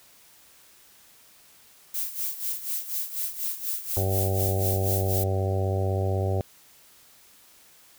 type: noise with tremolo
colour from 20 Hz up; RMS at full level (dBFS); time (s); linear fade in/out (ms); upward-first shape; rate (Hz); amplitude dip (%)
violet; -28; 1.94-5.24; 5; sine; 4.1; 75
type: harmonic tone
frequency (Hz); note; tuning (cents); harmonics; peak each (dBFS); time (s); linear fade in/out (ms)
96; G2; -36; 1 / 2 / 3 / 4 / 5 / 6 / 7 / 8; -24 / -38 / -40 / -32 / -35 / -34 / -37 / -37; 3.97-6.41; 0
effects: white hiss -55 dBFS RMS until 7.98 s